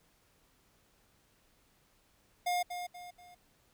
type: tone with echo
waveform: square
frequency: 712 Hz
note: F5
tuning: 33 cents sharp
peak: -30 dBFS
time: 2.46-2.63 s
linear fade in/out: 10 ms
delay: 240 ms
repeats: 3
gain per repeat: -8 dB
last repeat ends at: 3.35 s
effects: pink hiss -69 dBFS RMS until 3.73 s